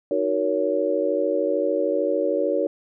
sine chord, D# minor seventh, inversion none, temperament just, 311.1 / 373.4 / 466.7 / 560 Hz, D#4 / F#4 / A#4 / C#5, 0 / +16 / +2 / +18 cents, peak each -27 / -27 / -25 / -23 dBFS, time 0.11-2.67 s, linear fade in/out 2 ms, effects none

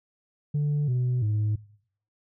sine tone with pitch steps, 146.83 / 124.9 / 106.25 Hz, D3 / B2 / G#2, 0 / +20 / +40 cents, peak -20 dBFS, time 0.54-1.56 s, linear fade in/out 10 ms, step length 340 ms, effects noise-tail reverb RT60 0.6 s tail -21 dB re dry + tanh soft clip ceiling -21 dBFS

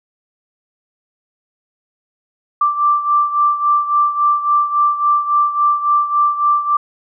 sine beating tone pair, 1174.7 / 1178.3 Hz, D6 / D6, 0 / +5 cents, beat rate 3.6 Hz, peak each -13 / -18 dBFS, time 2.61-6.77 s, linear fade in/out 5 ms, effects none

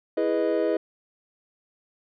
triangle chord, E major seventh, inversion none, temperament equal, 329.6 / 415.3 / 493.9 / 622.3 Hz, E4 / G#4 / B4 / D#5, 0 / 0 / 0 / 0 cents, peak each -25 dBFS, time 0.17-0.77 s, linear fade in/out 5 ms, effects resampled to 11025 Hz

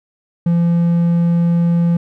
triangle tone, 170.6 Hz, F3, 40 cents flat, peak -9 dBFS, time 0.46-1.97 s, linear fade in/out 5 ms, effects none

